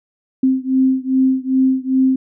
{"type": "beating tone pair", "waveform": "sine", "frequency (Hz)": [261, 263.5], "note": ["C4", "C4"], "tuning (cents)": [-4, 12], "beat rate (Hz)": 2.5, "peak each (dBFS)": [-15, -16], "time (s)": [0.43, 2.16], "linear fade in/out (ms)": 5, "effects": []}